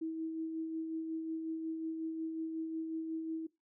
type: tone with tremolo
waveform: sine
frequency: 322.3 Hz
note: E4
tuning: 39 cents flat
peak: -34 dBFS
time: 0.01-3.47 s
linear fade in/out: 10 ms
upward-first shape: sine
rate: 5.5 Hz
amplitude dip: 35%
effects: noise-tail reverb RT60 0.2 s tail -20 dB re dry